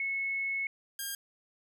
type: tone pair in turn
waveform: sine / 5% pulse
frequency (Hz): 2194 / 1612.2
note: C#7 / G6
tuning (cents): -18 / +48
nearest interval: perfect fourth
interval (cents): 534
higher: first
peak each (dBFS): -30 / -24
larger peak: second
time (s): 0-0.67 / 0.99-1.15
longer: first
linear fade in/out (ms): 2
effects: none